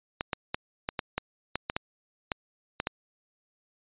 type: clicks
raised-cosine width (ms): 0.3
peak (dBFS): -12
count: 12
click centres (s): 0.209 / 0.332 / 0.545 / 0.889 / 0.992 / 1.18 / 1.556 / 1.699 / 1.765 / 2.318 / 2.801 / 2.871
effects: resampled to 8000 Hz